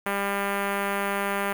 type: tone with notch filter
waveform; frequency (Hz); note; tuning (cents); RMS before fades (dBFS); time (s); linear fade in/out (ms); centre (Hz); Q
5% pulse; 199.5; G3; +31; -27; 0.06-1.53; 5; 5500; 0.54
effects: 8-bit